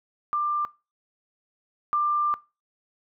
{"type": "tone pair in turn", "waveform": "sine", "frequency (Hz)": [1189, 1189], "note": ["D6", "D6"], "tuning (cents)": [21, 21], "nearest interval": "unison", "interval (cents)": 0, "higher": "neither", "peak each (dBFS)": [-22, -20], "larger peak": "second", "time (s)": [[0.33, 0.65], [1.93, 2.34]], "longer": "second", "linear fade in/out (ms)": 0, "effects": ["noise-tail reverb RT60 0.3 s tail -22 dB re dry"]}